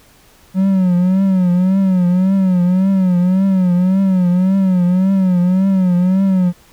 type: tone with vibrato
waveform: triangle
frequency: 185.4 Hz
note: F#3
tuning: 4 cents sharp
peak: -8 dBFS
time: 0.54-6.53 s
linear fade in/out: 50 ms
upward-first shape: triangle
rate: 1.8 Hz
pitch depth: 100 cents each way
effects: pink hiss -48 dBFS RMS until 6.72 s